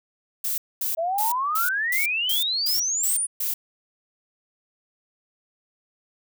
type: noise bursts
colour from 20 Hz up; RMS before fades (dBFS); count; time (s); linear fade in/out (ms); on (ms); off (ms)
violet; -26; 9; 0.44-3.54; 5; 140; 230
type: exponential sweep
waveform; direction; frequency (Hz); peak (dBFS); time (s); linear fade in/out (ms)
sine; up; 634 to 9956; -22; 0.97-3.27; 20
effects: none